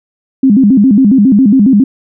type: tone with vibrato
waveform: sine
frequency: 233.1 Hz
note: A#3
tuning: in tune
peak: -3 dBFS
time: 0.43-1.84 s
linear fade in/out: 5 ms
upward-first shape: square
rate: 7.3 Hz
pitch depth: 230 cents each way
effects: none